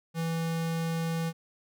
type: tone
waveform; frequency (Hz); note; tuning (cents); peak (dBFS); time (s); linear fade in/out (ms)
square; 164.7; E3; -1; -29; 0.14-1.33; 50
effects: none